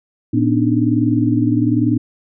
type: tone cluster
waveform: sine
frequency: 114.1 / 245.5 / 286.5 / 306.5 Hz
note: A#2 / B3 / D4 / D#4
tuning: -37 / -10 / -43 / -26 cents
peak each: -18 dBFS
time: 0.33-1.98 s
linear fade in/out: 10 ms
effects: none